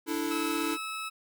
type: chord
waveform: square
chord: D suspended second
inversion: none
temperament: equal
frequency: 293.7 / 329.6 / 440 Hz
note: D4 / E4 / A4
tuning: 0 / 0 / 0 cents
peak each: -34 / -33 / -38 dBFS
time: 0.06-0.78 s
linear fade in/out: 50 ms
type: noise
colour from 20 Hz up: white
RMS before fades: -44 dBFS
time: 0.07-0.76 s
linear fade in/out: 20 ms
type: tone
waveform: 20% pulse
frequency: 1299 Hz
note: E6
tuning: 26 cents flat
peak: -29 dBFS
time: 0.3-1.1 s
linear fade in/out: 20 ms
effects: none

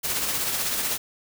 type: noise with tremolo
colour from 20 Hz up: white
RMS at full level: -25 dBFS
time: 0.03-0.98 s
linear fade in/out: 20 ms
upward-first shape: sine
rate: 16 Hz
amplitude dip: 35%
effects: none

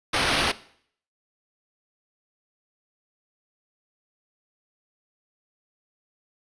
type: noise with sample-and-hold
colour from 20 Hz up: blue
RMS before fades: -23 dBFS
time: 0.13-0.52 s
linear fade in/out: 10 ms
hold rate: 7350 Hz
effects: noise-tail reverb RT60 0.6 s tail -18 dB re dry + resampled to 22050 Hz

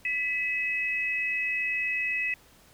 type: tone pair together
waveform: sine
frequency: 1989.8 / 2562 Hz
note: B6 / E7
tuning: +12 / -50 cents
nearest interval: major third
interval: 438 cents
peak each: -30 / -28 dBFS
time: 0.05-2.34 s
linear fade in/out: 2 ms
effects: pink hiss -57 dBFS RMS until 2.73 s

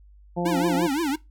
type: harmonic tone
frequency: 174.61 Hz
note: F3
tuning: in tune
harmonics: 1 / 2 / 3 / 4 / 5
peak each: -26 / -29 / -31 / -32 / -33 dBFS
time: 0.36-0.88 s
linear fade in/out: 20 ms
type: tone with vibrato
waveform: square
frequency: 303.1 Hz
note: D#4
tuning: 45 cents flat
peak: -23 dBFS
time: 0.45-1.16 s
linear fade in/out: 10 ms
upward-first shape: triangle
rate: 5.8 Hz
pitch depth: 260 cents each way
effects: noise-tail reverb RT60 0.2 s tail -21 dB re dry + added 50 Hz sine -48 dBFS peak until 1.3 s

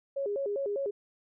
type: tone with vibrato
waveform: sine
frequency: 475.1 Hz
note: A#4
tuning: 33 cents sharp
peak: -29 dBFS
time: 0.16-0.91 s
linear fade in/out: 10 ms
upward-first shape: square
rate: 5 Hz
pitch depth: 260 cents each way
effects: none

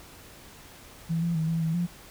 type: tone with pitch steps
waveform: sine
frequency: 164.6 / 169.9 / 159.5 / 164.7 / 161.6 / 174.3 Hz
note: E3 / F3 / D#3 / E3 / E3 / F3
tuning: -2 / -47 / +43 / -1 / -34 / -3 cents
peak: -24 dBFS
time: 1.09-1.87 s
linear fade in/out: 20 ms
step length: 130 ms
effects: pink hiss -49 dBFS RMS until 2.1 s

